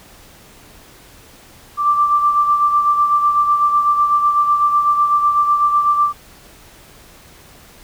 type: beating tone pair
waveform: sine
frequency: 1174.7 / 1182.7 Hz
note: D6 / D6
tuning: 0 / +12 cents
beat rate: 8 Hz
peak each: -12 / -21 dBFS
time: 1.77-6.13 s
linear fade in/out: 50 ms
effects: pink hiss -44 dBFS RMS until 7.83 s